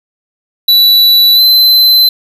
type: tone with pitch glide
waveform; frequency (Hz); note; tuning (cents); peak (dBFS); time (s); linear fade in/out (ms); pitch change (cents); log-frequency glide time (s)
square; 3951 to 4060; B7 to B7; 0 to +47; -4; 0.68-2.09; 5; +47; 1.35-1.4
effects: 7-bit